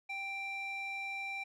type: tone with band-pass filter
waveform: square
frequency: 786 Hz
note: G5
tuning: 4 cents sharp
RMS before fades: -40 dBFS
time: 0.09-1.44 s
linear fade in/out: 10 ms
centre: 2100 Hz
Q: 3.6
effects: none